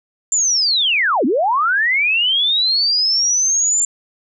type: linear two-way sweep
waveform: sine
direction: down then up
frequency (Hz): 7300 to 223 to 7300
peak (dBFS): -13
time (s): 0.32-3.85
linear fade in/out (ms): 2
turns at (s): 1.25
effects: none